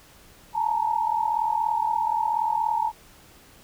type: tone cluster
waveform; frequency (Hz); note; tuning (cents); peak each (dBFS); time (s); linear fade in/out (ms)
sine; 857 / 894 / 938; A5 / A5 / A#5; -46 / +27 / +11; -26; 0.53-2.92; 50
effects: pink hiss -52 dBFS RMS until 3.63 s

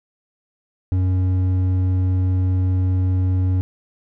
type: tone with hard clipping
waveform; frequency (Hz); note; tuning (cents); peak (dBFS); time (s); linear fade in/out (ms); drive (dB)
sine; 92.5; F#2; 0; -17; 0.92-3.61; 0; 6
effects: none

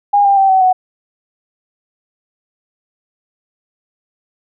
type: tone with pitch steps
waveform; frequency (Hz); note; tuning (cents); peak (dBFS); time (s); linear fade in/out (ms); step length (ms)
sine; 814 / 795.4 / 777.2 / 759.5 / 742.1; G#5 / G5 / G5 / F#5 / F#5; -35 / +25 / -15 / +45 / +5; -7; 0.13-0.73; 10; 120
effects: none

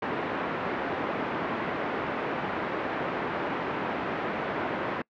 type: band-pass noise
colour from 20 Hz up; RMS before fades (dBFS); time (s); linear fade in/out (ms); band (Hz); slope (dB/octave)
pink; -31; 0.02-5.02; 5; 250 to 1900; 12
effects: noise-tail reverb RT60 0.1 s tail -26 dB re dry + low-pass 3000 Hz 12 dB/octave

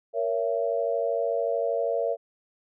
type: chord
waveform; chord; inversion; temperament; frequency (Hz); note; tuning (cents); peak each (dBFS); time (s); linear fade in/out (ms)
sine; A# diminished; none; just; 466.2 / 559.4 / 671.3; A#4 / C#5 / E5; 0 / +16 / +31; -28; 0.13-2.17; 50
effects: none

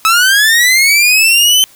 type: linear sweep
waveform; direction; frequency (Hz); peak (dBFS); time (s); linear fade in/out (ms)
sawtooth; up; 1282 to 3091; -3; 0.05-1.64; 0
effects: white hiss -43 dBFS RMS until 1.75 s

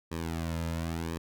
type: tone with flanger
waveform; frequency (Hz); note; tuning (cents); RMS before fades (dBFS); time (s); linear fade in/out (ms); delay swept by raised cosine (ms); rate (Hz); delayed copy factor
sawtooth; 82.5; E2; +2; -34; 0.11-1.18; 10; 1.4 to 2.7; 0.94; -0.85
effects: none

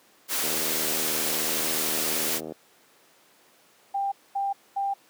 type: noise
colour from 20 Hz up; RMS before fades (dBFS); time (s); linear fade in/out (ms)
white; -27; 0.28-2.41; 50
type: click train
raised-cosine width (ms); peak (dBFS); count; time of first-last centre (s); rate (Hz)
2; -19; 165; 0.44-2.521; 78.8
type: tone bursts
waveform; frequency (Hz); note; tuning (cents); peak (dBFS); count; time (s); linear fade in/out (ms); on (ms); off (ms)
sine; 793; G5; +20; -24; 3; 3.94-4.94; 10; 180; 230
effects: pink hiss -58 dBFS RMS until 5.09 s + high-pass 300 Hz 12 dB/octave

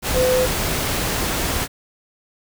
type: tone in noise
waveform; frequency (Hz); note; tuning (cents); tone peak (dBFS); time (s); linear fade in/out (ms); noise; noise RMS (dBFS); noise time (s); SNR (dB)
sine; 508; B4; +49; -15; 0.13-0.48; 50; pink; -22; 0.02-1.68; +4
effects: none

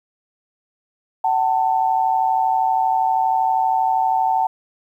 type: tone pair together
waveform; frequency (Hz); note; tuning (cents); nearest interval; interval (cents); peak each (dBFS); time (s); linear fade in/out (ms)
sine; 757 / 889.6; F#5 / A5; +39 / +19; minor third; 280; -18; 1.24-4.47; 5
effects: 9-bit

